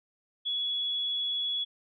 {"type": "tone", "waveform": "sine", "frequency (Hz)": 3378, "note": "G#7", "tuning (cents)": 29, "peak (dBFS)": -28, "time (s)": [0.45, 1.65], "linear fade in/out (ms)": 20, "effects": []}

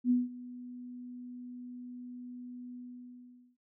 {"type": "tone with ADSR envelope", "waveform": "sine", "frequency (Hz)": 246.9, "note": "B3", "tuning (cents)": 0, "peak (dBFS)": -22, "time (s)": [0.04, 3.57], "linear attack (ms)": 64, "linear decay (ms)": 180, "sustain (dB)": -20, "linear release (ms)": 820, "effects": []}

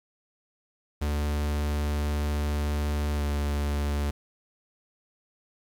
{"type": "tone with pitch glide", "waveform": "45% pulse", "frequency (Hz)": [73.8, 72.62], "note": ["D2", "D2"], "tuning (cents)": [9, -19], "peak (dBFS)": -25, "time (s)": [1.01, 4.11], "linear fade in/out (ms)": 10, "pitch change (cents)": -28, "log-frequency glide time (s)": [3.16, 3.22], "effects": ["9-bit"]}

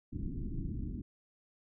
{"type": "low-pass noise", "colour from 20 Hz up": "pink", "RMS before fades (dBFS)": -38, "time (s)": [0.12, 1.02], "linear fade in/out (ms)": 10, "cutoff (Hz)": 320, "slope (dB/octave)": 48, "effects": []}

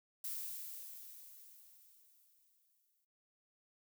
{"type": "noise with exponential decay", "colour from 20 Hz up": "violet", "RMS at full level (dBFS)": -41, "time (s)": [0.24, 3.05], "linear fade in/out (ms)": 5, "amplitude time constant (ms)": 610, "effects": ["noise-tail reverb RT60 0.4 s tail -22 dB re dry"]}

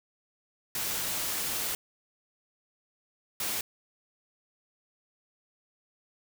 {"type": "noise bursts at uneven times", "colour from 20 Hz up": "white", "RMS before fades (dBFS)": -32, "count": 2, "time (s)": [[0.75, 1.75], [3.4, 3.61]], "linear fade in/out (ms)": 2, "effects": []}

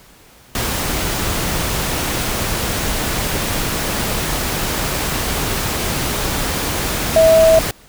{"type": "tone in noise", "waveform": "sine", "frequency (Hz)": 647, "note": "E5", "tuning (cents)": -32, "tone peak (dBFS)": -7, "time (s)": [7.16, 7.59], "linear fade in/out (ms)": 2, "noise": "pink", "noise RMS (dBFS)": -20, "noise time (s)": [0.55, 7.71], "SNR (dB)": 10, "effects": ["pink hiss -46 dBFS RMS until 7.88 s"]}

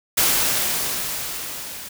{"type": "noise with level ramp", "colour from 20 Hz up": "white", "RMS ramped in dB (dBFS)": [-17, -35], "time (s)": [0.17, 1.89], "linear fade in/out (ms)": 10, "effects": []}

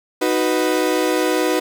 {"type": "chord", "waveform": "35% pulse", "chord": "B major", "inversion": "first", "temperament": "equal", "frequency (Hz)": [311.1, 370, 493.9], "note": ["D#4", "F#4", "B4"], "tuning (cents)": [0, 0, 0], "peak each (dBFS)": -19, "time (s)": [0.21, 1.6], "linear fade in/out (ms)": 10, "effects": []}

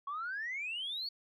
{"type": "exponential sweep", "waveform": "sine", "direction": "up", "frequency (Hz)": [1094, 4522], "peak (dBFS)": -35, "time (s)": [0.07, 1.09], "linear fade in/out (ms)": 5, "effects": ["tanh soft clip ceiling -32 dBFS"]}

